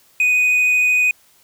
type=tone with vibrato; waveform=triangle; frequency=2489 Hz; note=D#7; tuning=in tune; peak=-11 dBFS; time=0.2-1.11 s; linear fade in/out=2 ms; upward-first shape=triangle; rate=13 Hz; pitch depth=9 cents each way; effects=white hiss -54 dBFS RMS until 1.43 s